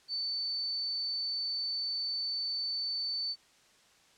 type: tone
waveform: sine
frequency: 4522 Hz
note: C#8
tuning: 34 cents sharp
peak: -31 dBFS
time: 0.08-3.36 s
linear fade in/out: 50 ms
effects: white hiss -63 dBFS RMS until 4.17 s + low-pass 7000 Hz 12 dB/octave